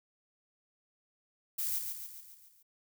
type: noise with echo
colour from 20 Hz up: violet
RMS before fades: -34 dBFS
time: 1.58-1.79 s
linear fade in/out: 10 ms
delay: 140 ms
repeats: 6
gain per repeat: -5 dB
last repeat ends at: 2.63 s
effects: none